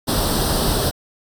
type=noise with comb filter; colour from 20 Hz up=pink; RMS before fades=-19 dBFS; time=0.07-0.91 s; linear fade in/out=20 ms; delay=0.22 ms; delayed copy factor=+0.75; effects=AAC 64 kbps